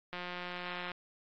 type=click train; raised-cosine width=0.3 ms; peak=-24 dBFS; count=141; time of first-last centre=0.13-0.917 s; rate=178 Hz; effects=low-pass 4000 Hz 12 dB/octave + AAC 48 kbps